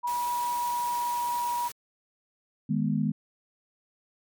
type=tone with pitch glide; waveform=sine; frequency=968 to 962.4 Hz; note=B5 to B5; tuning=-35 to -45 cents; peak=-26 dBFS; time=0.03-1.69 s; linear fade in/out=20 ms; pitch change=-10 cents; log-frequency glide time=0.22-1.21 s
type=noise; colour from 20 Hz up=white; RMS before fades=-40 dBFS; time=0.07-1.72 s; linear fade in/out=5 ms
type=chord; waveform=sine; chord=G# minor; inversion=second; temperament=equal with one note detuned; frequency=155.56 / 207.7 / 245 Hz; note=D#3 / G#3 / B3; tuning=0 / 0 / -14 cents; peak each=-28 / -27 / -29 dBFS; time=2.69-3.12 s; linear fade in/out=10 ms
effects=MP3 96 kbps